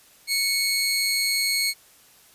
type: tone pair together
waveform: 25% pulse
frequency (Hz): 2217 / 4231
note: C#7 / C8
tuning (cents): 0 / +19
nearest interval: major seventh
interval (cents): 1119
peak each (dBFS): -20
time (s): 0.27-1.74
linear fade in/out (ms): 50
effects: white hiss -54 dBFS RMS until 2.34 s + resampled to 32000 Hz